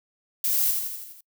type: noise with echo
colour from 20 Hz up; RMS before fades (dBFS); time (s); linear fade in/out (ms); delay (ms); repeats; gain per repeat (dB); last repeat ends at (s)
violet; -24; 0.44-0.71; 2; 83; 6; -4; 1.208
effects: noise-tail reverb RT60 0.1 s tail -26 dB re dry